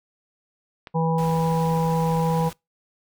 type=click; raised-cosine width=0.3 ms; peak=-22 dBFS; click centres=0.872 s
type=harmonic tone; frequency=163.4 Hz; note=E3; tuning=15 cents flat; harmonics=1 / 3 / 5 / 6; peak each=-21 / -26 / -28 / -29 dBFS; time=0.94-2.5 s; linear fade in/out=20 ms
type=noise; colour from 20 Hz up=pink; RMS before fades=-39 dBFS; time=1.18-2.53 s; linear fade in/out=2 ms
effects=noise-tail reverb RT60 0.2 s tail -24 dB re dry